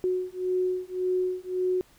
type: beating tone pair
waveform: sine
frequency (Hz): 366.3 / 368.1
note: F#4 / F#4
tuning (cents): -17 / -9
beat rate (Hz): 1.8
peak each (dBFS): -28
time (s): 0.04-1.81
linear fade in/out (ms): 0
effects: pink hiss -59 dBFS RMS until 1.98 s